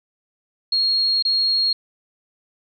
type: tone with dropouts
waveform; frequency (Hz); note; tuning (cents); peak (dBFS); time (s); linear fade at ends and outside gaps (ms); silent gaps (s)
sine; 4278; C8; +38; -16; 0.72-1.73; 5; 1.225-1.25
effects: none